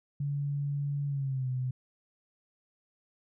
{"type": "tone with pitch glide", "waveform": "sine", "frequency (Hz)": [142.7, 127.87], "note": ["D3", "C3"], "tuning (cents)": [-49, -39], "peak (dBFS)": -29, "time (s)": [0.2, 1.71], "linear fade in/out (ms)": 5, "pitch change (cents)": -190, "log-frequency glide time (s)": [1.07, 1.49], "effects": []}